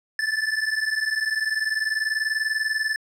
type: tone pair together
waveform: square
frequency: 1739.8 / 1760 Hz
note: A6 / A6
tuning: -20 / 0 cents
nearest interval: unison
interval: 20 cents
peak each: -26 dBFS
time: 0.19-2.96 s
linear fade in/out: 2 ms
effects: low-pass 8000 Hz 12 dB/octave

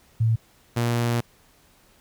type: tone pair in turn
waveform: sine / sawtooth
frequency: 112.8 / 118.63 Hz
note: A2 / A#2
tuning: +44 / +31 cents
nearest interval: minor second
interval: 87 cents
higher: second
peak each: -17 / -17 dBFS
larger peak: neither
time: 0.2-0.36 / 0.76-1.21 s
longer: second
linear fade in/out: 10 ms
effects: pink hiss -58 dBFS RMS until 2 s

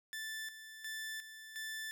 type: tone with tremolo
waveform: sawtooth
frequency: 1760 Hz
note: A6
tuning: in tune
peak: -37 dBFS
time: 0.13-1.91 s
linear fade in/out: 0 ms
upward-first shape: square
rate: 1.4 Hz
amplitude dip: 65%
effects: none

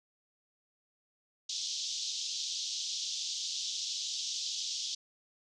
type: band-pass noise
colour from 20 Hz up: white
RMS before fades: -37 dBFS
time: 1.49-4.95 s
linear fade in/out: 5 ms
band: 3200 to 6400 Hz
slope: 48 dB/octave
effects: none

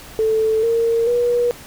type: tone with pitch steps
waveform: sine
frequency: 440 / 460.5 / 482 Hz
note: A4 / A#4 / B4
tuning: 0 / -21 / -42 cents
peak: -14 dBFS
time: 0.19-1.51 s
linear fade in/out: 0 ms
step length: 440 ms
effects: pink hiss -39 dBFS RMS until 1.66 s

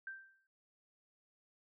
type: tone with exponential decay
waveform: sine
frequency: 1567 Hz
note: G6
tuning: 1 cent flat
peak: -40 dBFS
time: 0.07-0.47 s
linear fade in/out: 2 ms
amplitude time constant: 85 ms
effects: none

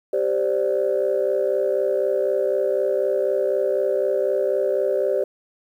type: chord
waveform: sine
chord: G suspended fourth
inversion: none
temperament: equal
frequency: 392 / 523.3 / 587.3 Hz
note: G4 / C5 / D5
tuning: 0 / 0 / 0 cents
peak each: -22 dBFS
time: 0.13-5.24 s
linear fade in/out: 5 ms
effects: tanh soft clip ceiling -11 dBFS + 9-bit

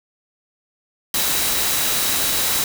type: tone in noise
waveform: sine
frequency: 3900 Hz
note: B7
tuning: 23 cents flat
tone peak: -29 dBFS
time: 1.14-2.64 s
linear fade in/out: 2 ms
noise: white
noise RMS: -20 dBFS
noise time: 1.14-2.64 s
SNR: -12 dB
effects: none

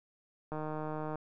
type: click train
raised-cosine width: 1 ms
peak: -25 dBFS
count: 99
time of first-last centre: 0.52-1.156 s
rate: 154 Hz
effects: none

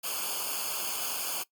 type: noise with comb filter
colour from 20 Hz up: white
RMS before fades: -33 dBFS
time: 0.03-1.44 s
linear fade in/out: 20 ms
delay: 0.52 ms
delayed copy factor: -1
effects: noise-tail reverb RT60 0.1 s tail -20 dB re dry + Opus 48 kbps

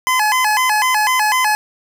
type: tone with vibrato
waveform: 25% pulse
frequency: 932.3 Hz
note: A#5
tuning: in tune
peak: -9 dBFS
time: 0.07-1.55 s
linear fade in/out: 0 ms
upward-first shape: square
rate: 4 Hz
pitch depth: 160 cents each way
effects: none

